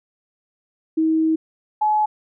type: tone pair in turn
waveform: sine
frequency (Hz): 319 / 851.6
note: D#4 / G#5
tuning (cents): +43 / +43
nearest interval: octave + perfect fourth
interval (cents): 1700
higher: second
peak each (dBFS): -15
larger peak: neither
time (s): 0.97-1.36 / 1.81-2.06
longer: first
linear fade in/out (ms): 10
effects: none